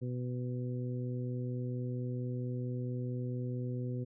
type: harmonic tone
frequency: 124.4 Hz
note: B2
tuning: 13 cents sharp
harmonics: 1 / 2 / 3 / 4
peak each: -35 / -41 / -45 / -47 dBFS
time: 0.01-4.05 s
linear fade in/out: 20 ms
effects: none